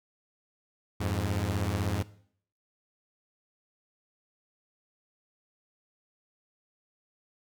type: beating tone pair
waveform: sawtooth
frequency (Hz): 87.31 / 103.31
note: F2 / G#2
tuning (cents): 0 / -9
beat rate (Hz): 16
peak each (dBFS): -27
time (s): 1-2.03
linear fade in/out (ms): 10
effects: noise-tail reverb RT60 0.6 s tail -18 dB re dry